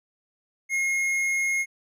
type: tone with tanh clipping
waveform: sine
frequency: 2152 Hz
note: C7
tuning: 48 cents sharp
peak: -24 dBFS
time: 0.69-1.66 s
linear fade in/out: 50 ms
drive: 11 dB
effects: none